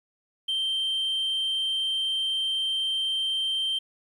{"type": "tone", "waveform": "sine", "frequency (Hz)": 3136, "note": "G7", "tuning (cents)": 0, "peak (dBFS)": -22, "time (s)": [0.48, 3.79], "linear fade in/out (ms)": 10, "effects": ["tanh soft clip ceiling -23 dBFS", "10-bit"]}